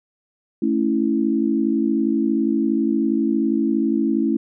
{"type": "chord", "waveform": "sine", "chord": "A major", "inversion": "none", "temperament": "equal", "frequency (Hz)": [220, 277.2, 329.6], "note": ["A3", "C#4", "E4"], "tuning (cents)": [0, 0, 0], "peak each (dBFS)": -21, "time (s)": [0.62, 4.37], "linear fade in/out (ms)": 5, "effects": []}